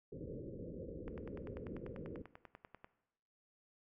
white low-pass noise, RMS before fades -47 dBFS, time 0.12-2.22 s, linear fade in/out 5 ms, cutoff 540 Hz, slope 96 dB/octave
click train, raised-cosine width 0.5 ms, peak -36 dBFS, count 19, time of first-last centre 1.08-2.845 s, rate 10.2 Hz
effects noise-tail reverb RT60 0.9 s tail -17 dB re dry

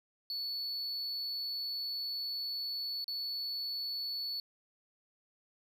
triangle tone with dropouts, 4435 Hz, C#8, in tune, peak -34 dBFS, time 0.3-4.4 s, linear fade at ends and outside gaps 1 ms, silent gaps 3.043-3.08 s, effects none

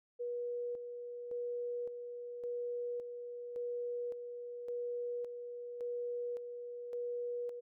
sine tone with tremolo, 483.3 Hz, B4, 38 cents flat, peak -36 dBFS, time 0.19-7.61 s, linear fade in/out 20 ms, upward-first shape square, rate 0.89 Hz, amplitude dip 50%, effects none

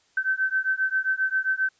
sine beating tone pair, 1535 / 1542.5 Hz, G6 / G6, -37 / -28 cents, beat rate 7.5 Hz, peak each -25 dBFS, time 0.17-1.69 s, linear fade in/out 5 ms, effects white hiss -64 dBFS RMS until 1.79 s + resampled to 16000 Hz

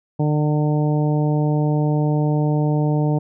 harmonic tone, 150 Hz, D3, 37 cents sharp, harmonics 1 / 2 / 3 / 4 / 5 / 6, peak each -17 / -23 / -27 / -29 / -31 / -33 dBFS, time 0.19-3.19 s, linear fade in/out 10 ms, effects none

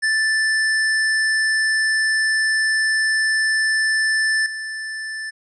square tone with level steps, 1760 Hz, A6, in tune, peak -17 / -27 dBFS, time 0.02-5.31 s, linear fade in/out 20 ms, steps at 4.46 s, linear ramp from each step 2 ms, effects resampled to 22050 Hz

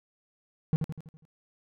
triangle tone with echo, 157 Hz, D#3, 16 cents sharp, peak -18 dBFS, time 0.73-0.76 s, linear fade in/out 0 ms, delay 82 ms, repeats 6, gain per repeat -6 dB, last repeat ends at 1.252 s, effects none

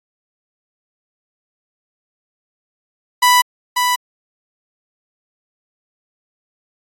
sawtooth tone with echo, 989 Hz, B5, 2 cents sharp, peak -5 dBFS, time 3.22-3.42 s, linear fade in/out 10 ms, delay 540 ms, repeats 1, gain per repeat -5 dB, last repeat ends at 3.96 s, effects AAC 48 kbps

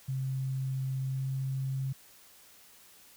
sine tone with pitch glide, 132.6 to 133.6 Hz, C3 to C3, +23 to +36 cents, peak -30 dBFS, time 0.08-1.93 s, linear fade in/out 10 ms, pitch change +13 cents, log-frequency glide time 1.1-1.28 s, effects white hiss -57 dBFS RMS until 3.16 s

